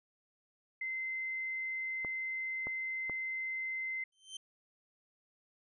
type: tone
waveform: sine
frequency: 2068 Hz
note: C7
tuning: 21 cents flat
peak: -35 dBFS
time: 0.81-4.04 s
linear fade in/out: 5 ms
type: clicks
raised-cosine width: 1 ms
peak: -29 dBFS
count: 3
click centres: 2.048 / 2.67 / 3.097 s
type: tone with exponential growth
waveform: sawtooth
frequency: 3108 Hz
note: G7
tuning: 16 cents flat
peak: -36 dBFS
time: 4.12-4.37 s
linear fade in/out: 5 ms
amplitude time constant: 53 ms
effects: resampled to 24000 Hz